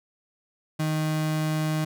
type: tone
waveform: 35% pulse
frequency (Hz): 155.56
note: D#3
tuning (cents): 0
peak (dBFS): -22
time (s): 0.79-1.85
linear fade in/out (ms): 10
effects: none